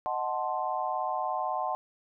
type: chord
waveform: sine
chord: D# diminished seventh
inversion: none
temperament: equal with one note detuned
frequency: 622.3 / 740 / 876.4 / 1046.5 Hz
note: D#5 / F#5 / A5 / C6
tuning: 0 / 0 / -7 / 0 cents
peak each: -36 / -32 / -34 / -34 dBFS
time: 0.06-1.75 s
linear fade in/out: 0 ms
effects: none